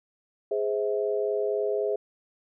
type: chord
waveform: sine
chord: Ab augmented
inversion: none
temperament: just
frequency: 415.3 / 519.1 / 648.9 Hz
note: Ab4 / C5 / E5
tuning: 0 / -14 / -27 cents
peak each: -26 / -31 / -31 dBFS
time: 0.51-1.96 s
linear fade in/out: 5 ms
effects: none